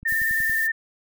click train, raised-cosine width 5 ms, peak -29 dBFS, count 6, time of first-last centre 0.03-0.497 s, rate 10.7 Hz
sine tone with vibrato, 1800 Hz, A6, 39 cents sharp, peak -20 dBFS, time 0.05-0.72 s, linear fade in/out 10 ms, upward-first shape sine, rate 19 Hz, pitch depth 27 cents each way
violet noise, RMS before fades -33 dBFS, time 0.07-0.68 s, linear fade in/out 20 ms
effects none

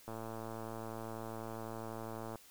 click train, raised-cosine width 1 ms, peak -30 dBFS, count 256, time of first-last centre 0.08-2.357 s, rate 112 Hz, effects white hiss -60 dBFS RMS until 2.5 s

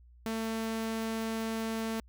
sawtooth tone, 223.7 Hz, A3, 29 cents sharp, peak -28 dBFS, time 0.26-2 s, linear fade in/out 0 ms, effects added 60 Hz sine -54 dBFS peak until 2.08 s

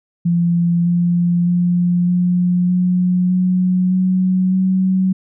sine tone with pitch steps, 171.7 / 173.9 / 176.12 / 178.37 / 180.65 / 182.96 / 185.3 / 187.67 Hz, F3 / F3 / F3 / F3 / F#3 / F#3 / F#3 / F#3, -29 / -7 / +15 / +37 / -41 / -19 / +3 / +25 cents, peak -12 dBFS, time 0.25-5.13 s, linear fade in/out 10 ms, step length 610 ms, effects none

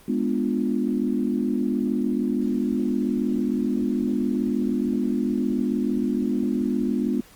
sine chord, G# diminished seventh, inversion none, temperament equal, 207.7 / 246.9 / 293.7 / 349.2 Hz, G#3 / B3 / D4 / F4, 0 / 0 / 0 / 0 cents, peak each -26 / -24 / -28 / -30 dBFS, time 0.08-7.21 s, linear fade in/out 5 ms, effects pink hiss -51 dBFS RMS until 7.35 s + Opus 24 kbps

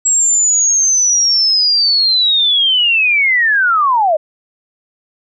sine linear sweep, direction down, 7670 to 587.3 Hz, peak -9 dBFS, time 0.05-4.17 s, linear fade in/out 10 ms, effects none

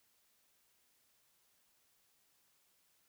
silence, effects white hiss -74 dBFS RMS until 3.08 s

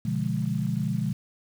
sine chord, B diminished seventh, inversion none, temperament equal, 123.47 / 146.83 / 174.61 / 207.7 Hz, B2 / D3 / F3 / Ab3, 0 / 0 / 0 / 0 cents, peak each -30 dBFS, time 0.05-1.13 s, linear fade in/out 5 ms, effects 8-bit

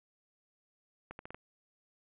accelerating click train, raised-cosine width 0.5 ms, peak -29 dBFS, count 5, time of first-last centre 1.11-1.345 s, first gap 81 ms, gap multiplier 0.79, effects resampled to 8000 Hz + 11-bit

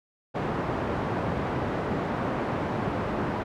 pink band-pass noise, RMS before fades -29 dBFS, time 0.34-3.44 s, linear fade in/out 20 ms, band 110 to 1200 Hz, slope 12 dB/octave, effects none

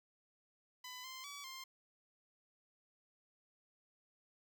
10% pulse tone with pitch steps, 1002 / 1043 / 1142 / 1054 Hz, B5 / C6 / D6 / C6, +25 / -6 / -49 / +12 cents, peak -39 dBFS, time 0.84-1.64 s, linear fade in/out 5 ms, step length 200 ms, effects none

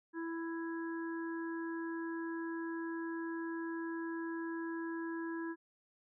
harmonic tone, 331 Hz, E4, 7 cents sharp, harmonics 1 / 3 / 4 / 5, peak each -38 / -48 / -57 / -47 dBFS, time 0.13-5.56 s, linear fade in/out 50 ms, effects none

